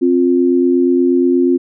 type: tone pair together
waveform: sine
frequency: 263.9 / 352.3 Hz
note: C4 / F4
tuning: +15 / +15 cents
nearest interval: perfect fourth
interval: 500 cents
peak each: -12 dBFS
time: 0.01-1.58 s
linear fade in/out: 20 ms
effects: none